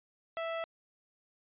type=tone; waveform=sawtooth; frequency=659.3 Hz; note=E5; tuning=in tune; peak=-30 dBFS; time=0.37-0.64 s; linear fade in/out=0 ms; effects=resampled to 8000 Hz